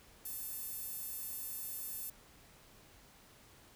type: tone with high-pass filter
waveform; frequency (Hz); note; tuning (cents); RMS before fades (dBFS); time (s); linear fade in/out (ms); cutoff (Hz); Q
sawtooth; 890; A5; +20; -43; 0.25-2.1; 5; 12000; 1.1
effects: pink hiss -61 dBFS RMS until 3.75 s